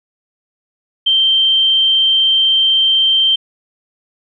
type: tone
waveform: sine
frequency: 3136 Hz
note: G7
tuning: in tune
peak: -9 dBFS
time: 1.06-3.36 s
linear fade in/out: 10 ms
effects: none